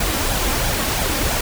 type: noise with flanger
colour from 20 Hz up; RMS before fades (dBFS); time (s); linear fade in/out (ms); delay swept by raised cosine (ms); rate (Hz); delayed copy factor
pink; -20; 0-1.41; 5; 1.2 to 3.8; 3; +0.5
effects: none